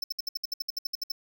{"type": "tone bursts", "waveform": "square", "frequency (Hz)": 5290, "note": "E8", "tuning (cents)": 5, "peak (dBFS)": -28, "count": 14, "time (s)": [0.02, 1.119], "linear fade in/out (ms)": 5, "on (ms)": 20, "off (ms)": 63, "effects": []}